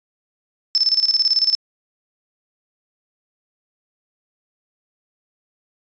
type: tone with tremolo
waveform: sine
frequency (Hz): 5274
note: E8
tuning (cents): 0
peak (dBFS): -12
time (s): 0.75-1.55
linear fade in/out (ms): 0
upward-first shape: square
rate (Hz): 18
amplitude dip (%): 75
effects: resampled to 16000 Hz